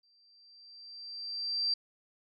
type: tone with exponential growth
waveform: sine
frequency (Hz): 4699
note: D8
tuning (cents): 0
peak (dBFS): -26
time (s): 0.03-1.74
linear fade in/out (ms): 5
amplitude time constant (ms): 370
effects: none